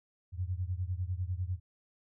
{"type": "beating tone pair", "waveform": "sine", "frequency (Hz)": [87.31, 97.31], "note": ["F2", "G2"], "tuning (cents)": [0, -12], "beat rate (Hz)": 10, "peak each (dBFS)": [-34, -36], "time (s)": [0.32, 1.6], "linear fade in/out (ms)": 50, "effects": []}